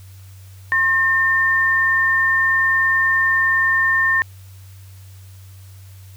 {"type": "tone pair together", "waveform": "sine", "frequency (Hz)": [1068, 1809.7], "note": ["C6", "A6"], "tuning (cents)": [35, 48], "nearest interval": "major sixth", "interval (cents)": 913, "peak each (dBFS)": [-23, -14], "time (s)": [0.72, 4.22], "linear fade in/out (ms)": 0, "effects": ["added 95 Hz sine -38 dBFS peak until 6.16 s", "white hiss -51 dBFS RMS until 6.16 s"]}